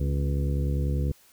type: harmonic tone with a mistuned harmonic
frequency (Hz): 70.2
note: C#2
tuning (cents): +22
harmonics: 1 / 2 / 3 / 4 / 5 / 6 / 7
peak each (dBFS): -25 / -28 / -37 / -38 / -40 / -43 / -40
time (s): 0-1.12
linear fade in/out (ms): 5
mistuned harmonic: 4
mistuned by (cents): -35
effects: white hiss -58 dBFS RMS until 1.32 s